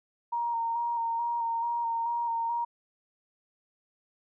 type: tone with vibrato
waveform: sine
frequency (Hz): 932.3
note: A#5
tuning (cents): 0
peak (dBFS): -27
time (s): 0.32-2.65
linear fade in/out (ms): 10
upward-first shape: square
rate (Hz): 2.3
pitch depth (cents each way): 20
effects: none